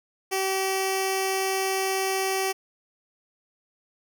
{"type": "tone with notch filter", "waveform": "10% pulse", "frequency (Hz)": 383.5, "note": "G4", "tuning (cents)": -38, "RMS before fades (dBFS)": -26, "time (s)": [0.31, 2.53], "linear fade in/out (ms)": 20, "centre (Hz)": 1400, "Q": 1.1, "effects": []}